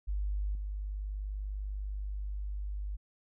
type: tone with level steps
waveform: sine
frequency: 50.2 Hz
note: G1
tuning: 42 cents sharp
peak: -30 / -34 dBFS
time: 0.07-2.97 s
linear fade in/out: 20 ms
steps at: 0.55 s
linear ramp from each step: 2 ms
effects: none